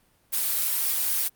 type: noise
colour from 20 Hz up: blue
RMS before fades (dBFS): -25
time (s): 0.32-1.29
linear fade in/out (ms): 20
effects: pink hiss -64 dBFS RMS until 1.35 s + Opus 32 kbps